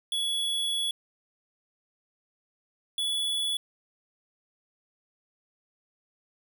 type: tone pair in turn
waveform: square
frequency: 3381 / 3416 Hz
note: G#7 / G#7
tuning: +30 / +48 cents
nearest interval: unison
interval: 18 cents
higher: second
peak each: -27 dBFS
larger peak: neither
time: 0.12-0.91 / 2.98-3.57 s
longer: first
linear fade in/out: 2 ms
effects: none